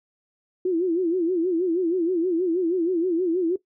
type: tone with vibrato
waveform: sine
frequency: 349.2 Hz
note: F4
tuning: in tune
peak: -19 dBFS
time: 0.65-3.56 s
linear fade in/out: 5 ms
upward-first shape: sine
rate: 6.3 Hz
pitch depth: 130 cents each way
effects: noise-tail reverb RT60 0.1 s tail -17 dB re dry